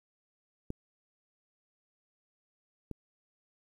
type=clicks; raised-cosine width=3 ms; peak=-23 / -26 dBFS; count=2; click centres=0.704 / 2.913 s; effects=10-bit